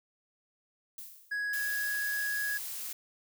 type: noise with exponential decay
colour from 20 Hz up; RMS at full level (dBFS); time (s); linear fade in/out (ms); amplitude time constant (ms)
violet; -42; 0.98-1.58; 2; 130
type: tone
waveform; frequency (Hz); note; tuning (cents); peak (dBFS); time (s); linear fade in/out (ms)
triangle; 1666; G#6; +5; -29; 1.31-2.58; 10
type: noise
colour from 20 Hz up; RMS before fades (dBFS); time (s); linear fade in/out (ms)
blue; -39; 1.53-2.93; 5
effects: none